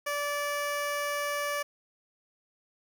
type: tone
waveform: 15% pulse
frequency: 580 Hz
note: D5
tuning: 22 cents flat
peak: -23 dBFS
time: 0.06-1.63 s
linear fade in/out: 10 ms
effects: 9-bit